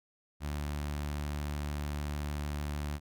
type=tone with notch filter; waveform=sawtooth; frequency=73.42 Hz; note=D2; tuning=in tune; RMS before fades=-36 dBFS; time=0.4-3 s; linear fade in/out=50 ms; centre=450 Hz; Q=2; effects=none